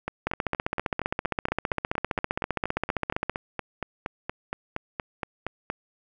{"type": "two click trains", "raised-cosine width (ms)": 0.5, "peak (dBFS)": [-10, -14], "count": [47, 25], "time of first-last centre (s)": [[0.27, 3.296], [0.08, 5.701]], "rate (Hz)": [15.2, 4.27], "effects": []}